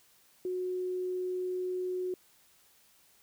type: tone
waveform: sine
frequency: 366 Hz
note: F#4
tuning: 19 cents flat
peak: -31 dBFS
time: 0.45-2.14 s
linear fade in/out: 2 ms
effects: white hiss -64 dBFS RMS until 3.22 s